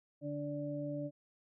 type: harmonic tone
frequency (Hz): 145.7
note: D3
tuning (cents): -13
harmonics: 1 / 2 / 4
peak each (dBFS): -42 / -40 / -41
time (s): 0.21-1.11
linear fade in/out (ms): 50
effects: none